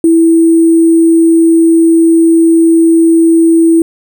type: tone with sample-and-hold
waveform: sine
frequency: 329.6 Hz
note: E4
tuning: in tune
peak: -3 dBFS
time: 0.04-3.82 s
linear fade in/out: 2 ms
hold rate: 8820 Hz
effects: none